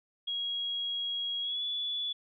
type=tone with pitch glide; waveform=sine; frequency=3300 to 3434 Hz; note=G#7 to A7; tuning=-12 to -43 cents; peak=-31 dBFS; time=0.27-2.13 s; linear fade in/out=10 ms; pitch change=+69 cents; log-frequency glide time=1.42-1.63 s; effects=none